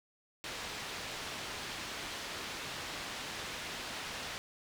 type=low-pass noise; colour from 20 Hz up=white; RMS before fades=-42 dBFS; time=0.44-4.38 s; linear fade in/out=0 ms; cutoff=4000 Hz; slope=12 dB/octave; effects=none